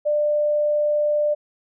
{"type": "tone", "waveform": "sine", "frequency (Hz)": 595, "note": "D5", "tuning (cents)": 22, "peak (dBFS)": -17, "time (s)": [0.05, 1.35], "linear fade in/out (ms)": 20, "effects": []}